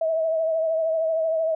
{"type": "tone with vibrato", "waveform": "sine", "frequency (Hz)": 645, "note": "E5", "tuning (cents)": -38, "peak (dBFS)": -20, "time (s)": [0.01, 1.55], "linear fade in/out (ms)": 5, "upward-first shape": "triangle", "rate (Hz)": 13, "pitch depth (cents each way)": 45, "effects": []}